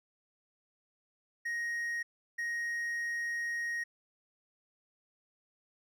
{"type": "tone pair in turn", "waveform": "triangle", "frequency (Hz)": [1875, 1875], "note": ["A#6", "A#6"], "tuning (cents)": [10, 10], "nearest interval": "unison", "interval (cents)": 0, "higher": "neither", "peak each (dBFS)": [-31, -31], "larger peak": "neither", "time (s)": [[1.45, 2.03], [2.38, 3.84]], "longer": "second", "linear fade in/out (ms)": 10, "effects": []}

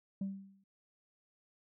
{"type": "tone with exponential decay", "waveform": "sine", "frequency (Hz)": 195, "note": "G3", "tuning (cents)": -9, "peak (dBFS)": -30, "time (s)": [0.21, 0.64], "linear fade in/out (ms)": 5, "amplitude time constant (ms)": 93, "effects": ["tanh soft clip ceiling -32 dBFS"]}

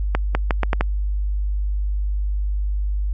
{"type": "accelerating click train", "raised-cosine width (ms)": 0.5, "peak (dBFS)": -4, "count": 6, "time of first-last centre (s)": [0.15, 0.809], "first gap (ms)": 200, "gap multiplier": 0.79, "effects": ["added 50 Hz sine -19 dBFS peak until 3.13 s", "AAC 64 kbps"]}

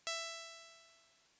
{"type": "tone with exponential decay", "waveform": "5% pulse", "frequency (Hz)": 663, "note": "E5", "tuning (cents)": 10, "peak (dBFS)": -24, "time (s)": [0.07, 1.27], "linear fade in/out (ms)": 0, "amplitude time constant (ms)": 260, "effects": ["white hiss -69 dBFS RMS until 1.39 s", "resampled to 16000 Hz"]}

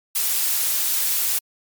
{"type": "noise", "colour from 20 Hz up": "blue", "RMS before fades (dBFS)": -21, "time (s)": [0.15, 1.39], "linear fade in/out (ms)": 10, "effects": ["MP3 96 kbps"]}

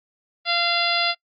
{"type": "harmonic tone", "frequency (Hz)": 690, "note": "F5", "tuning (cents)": -21, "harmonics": [1, 2, 3, 4, 5, 6, 7], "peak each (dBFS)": [-26, -26, -26, -26, -26, -26, -26], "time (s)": [0.45, 1.15], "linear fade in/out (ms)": 50, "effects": ["noise-tail reverb RT60 0.1 s tail -25 dB re dry", "MP3 32 kbps"]}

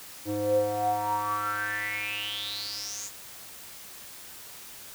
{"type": "tone with band-pass filter sweep", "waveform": "square", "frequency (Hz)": 103.83, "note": "G#2", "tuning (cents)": 0, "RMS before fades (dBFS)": -30, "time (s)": [0.25, 3.11], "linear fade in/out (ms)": 50, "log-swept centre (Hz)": [380, 7200], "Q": 9.6, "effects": ["white hiss -45 dBFS RMS until 4.94 s"]}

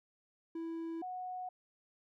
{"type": "tone pair in turn", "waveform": ["triangle", "sine"], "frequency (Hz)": [329.6, 734.4], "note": ["E4", "F#5"], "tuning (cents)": [0, -13], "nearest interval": "octave + major second", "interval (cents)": 1387, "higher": "second", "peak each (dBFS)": [-36, -39], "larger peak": "first", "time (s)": [[0.55, 1.02], [1.02, 1.49]], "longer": "neither", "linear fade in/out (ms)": 5, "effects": []}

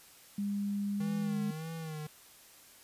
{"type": "tone with pitch glide", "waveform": "sine", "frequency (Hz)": [202.2, 206.3], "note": ["G#3", "G#3"], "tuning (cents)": [-46, -11], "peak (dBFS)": -31, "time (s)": [0.38, 1.51], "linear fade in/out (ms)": 5, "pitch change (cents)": 35, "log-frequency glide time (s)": [0.96, 1.1]}
{"type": "tone with vibrato", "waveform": "square", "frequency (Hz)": 158, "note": "D#3", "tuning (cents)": 27, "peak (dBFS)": -39, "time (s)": [1, 2.07], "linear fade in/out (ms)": 5, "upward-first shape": "sine", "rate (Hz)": 1.7, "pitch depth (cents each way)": 65}
{"effects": ["white hiss -57 dBFS RMS until 2.83 s", "resampled to 32000 Hz"]}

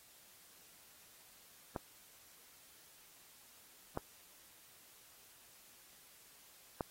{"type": "clicks", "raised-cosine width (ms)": 1, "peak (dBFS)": -24, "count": 3, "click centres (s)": [1.762, 3.974, 6.808], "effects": ["white hiss -62 dBFS RMS until 6.9 s", "AAC 48 kbps"]}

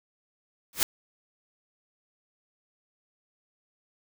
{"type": "noise with exponential growth", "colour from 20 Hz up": "white", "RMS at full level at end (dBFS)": -18, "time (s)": [0.73, 0.83], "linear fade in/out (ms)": 1, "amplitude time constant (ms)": 21, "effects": []}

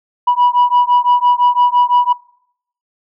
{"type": "beating tone pair", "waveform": "sine", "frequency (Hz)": [975, 980.9], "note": ["B5", "B5"], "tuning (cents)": [-23, -12], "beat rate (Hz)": 5.9, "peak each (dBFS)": -11, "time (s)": [0.27, 2.13], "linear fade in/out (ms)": 10, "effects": ["noise-tail reverb RT60 0.7 s tail -23 dB re dry", "tanh soft clip ceiling -5 dBFS"]}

